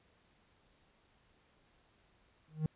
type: tone with exponential growth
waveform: triangle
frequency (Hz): 155.56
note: D#3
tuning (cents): 0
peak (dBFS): -25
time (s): 2.48-2.66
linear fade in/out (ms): 2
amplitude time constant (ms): 38
effects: pink hiss -70 dBFS RMS until 2.75 s + resampled to 8000 Hz